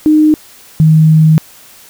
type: tone pair in turn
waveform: sine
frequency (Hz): 307.1 / 157.32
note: D#4 / D#3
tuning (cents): -23 / +19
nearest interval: octave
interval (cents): 1158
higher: first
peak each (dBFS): -4 / -3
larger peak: second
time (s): 0.06-0.34 / 0.8-1.38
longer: second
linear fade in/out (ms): 0
effects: white hiss -39 dBFS RMS until 1.89 s